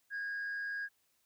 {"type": "tone with frequency modulation", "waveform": "sine", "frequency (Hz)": 1636, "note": "G#6", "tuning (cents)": -26, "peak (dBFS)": -34, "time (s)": [0.1, 0.89], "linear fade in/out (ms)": 50, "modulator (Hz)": 116, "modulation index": 0.32, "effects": ["tanh soft clip ceiling -34 dBFS", "white hiss -75 dBFS RMS until 1.25 s"]}